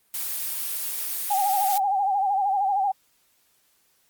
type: noise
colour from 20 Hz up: blue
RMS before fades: -29 dBFS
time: 0.14-1.78 s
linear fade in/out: 2 ms
type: tone with vibrato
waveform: sine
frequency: 791 Hz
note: G5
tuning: 15 cents sharp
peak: -20 dBFS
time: 1.3-2.92 s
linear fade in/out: 10 ms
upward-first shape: sine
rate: 13 Hz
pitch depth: 79 cents each way
effects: white hiss -65 dBFS RMS until 4.09 s + Opus 32 kbps